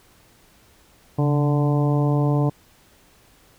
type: harmonic tone with a mistuned harmonic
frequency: 146.83 Hz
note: D3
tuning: in tune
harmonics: 1 / 2 / 3 / 4 / 5 / 6 / 7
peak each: -18 / -24 / -28 / -30 / -32 / -34 / -35 dBFS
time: 1.18-2.5 s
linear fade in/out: 10 ms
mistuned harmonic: 1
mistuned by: -63 cents
effects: pink hiss -55 dBFS RMS until 3.58 s